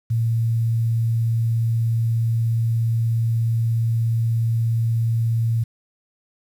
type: tone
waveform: sine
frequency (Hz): 114.6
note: A#2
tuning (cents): -29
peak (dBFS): -17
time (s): 0.1-5.64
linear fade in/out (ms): 10
effects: 8-bit